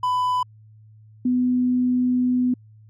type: tone pair in turn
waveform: triangle / sine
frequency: 999 / 249.8 Hz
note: B5 / B3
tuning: +20 / +20 cents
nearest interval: 2 octaves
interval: 2400 cents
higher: first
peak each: -17 dBFS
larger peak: neither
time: 0.03-0.43 / 1.25-2.54 s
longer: second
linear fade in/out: 5 ms
effects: added 108 Hz sine -46 dBFS peak until 2.89 s